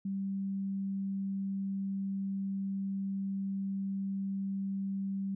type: tone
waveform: sine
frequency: 195.2 Hz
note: G3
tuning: 7 cents flat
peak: -32 dBFS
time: 0.05-5.35 s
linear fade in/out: 5 ms
effects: none